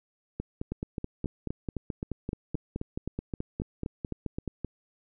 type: two click trains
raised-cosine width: 3 ms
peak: -19 / -19 dBFS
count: 16 / 20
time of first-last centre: 0.72-4.647 / 0.4-4.477 s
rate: 3.82 / 4.66 Hz
effects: none